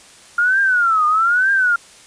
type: tone with vibrato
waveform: sine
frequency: 1396.9 Hz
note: F6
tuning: in tune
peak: -12 dBFS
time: 0.38-1.76 s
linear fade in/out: 5 ms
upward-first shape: triangle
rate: 1.1 Hz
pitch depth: 250 cents each way
effects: white hiss -44 dBFS RMS until 2.06 s + resampled to 22050 Hz